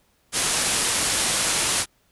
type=low-pass noise; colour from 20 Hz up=white; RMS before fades=-23 dBFS; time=0.32-1.86 s; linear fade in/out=50 ms; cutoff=11000 Hz; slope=96 dB/octave; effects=pink hiss -64 dBFS RMS until 2.11 s